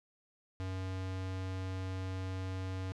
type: tone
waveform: square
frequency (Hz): 93.9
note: F#2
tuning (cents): +26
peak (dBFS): -37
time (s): 0.6-2.92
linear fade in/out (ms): 0
effects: low-pass 6000 Hz 12 dB/octave